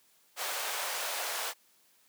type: high-pass noise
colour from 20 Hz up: pink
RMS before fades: -35 dBFS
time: 0.36-1.54 s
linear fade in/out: 50 ms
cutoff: 590 Hz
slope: 24 dB/octave
effects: white hiss -66 dBFS RMS until 2.08 s + high-pass 150 Hz 12 dB/octave